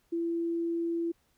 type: tone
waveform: sine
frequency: 336.4 Hz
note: E4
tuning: 35 cents sharp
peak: -28 dBFS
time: 0.12-1.12 s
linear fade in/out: 10 ms
effects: pink hiss -71 dBFS RMS until 1.37 s